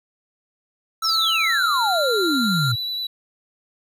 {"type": "tone with pitch glide", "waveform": "square", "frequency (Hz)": [1318.5, 1390.5], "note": ["E6", "F6"], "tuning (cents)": [0, -8], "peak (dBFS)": -24, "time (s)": [1.02, 2.72], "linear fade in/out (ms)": 5, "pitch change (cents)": 92, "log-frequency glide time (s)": [1.46, 1.62]}
{"type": "exponential sweep", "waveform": "sine", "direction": "down", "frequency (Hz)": [5710, 108.6], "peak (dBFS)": -19, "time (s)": [1.03, 2.76], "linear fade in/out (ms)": 20}
{"type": "tone with vibrato", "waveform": "triangle", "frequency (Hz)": 3951, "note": "B7", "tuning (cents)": 0, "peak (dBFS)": -23, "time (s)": [1.08, 3.07], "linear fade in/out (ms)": 5, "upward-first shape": "triangle", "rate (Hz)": 10, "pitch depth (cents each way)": 21}
{"effects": []}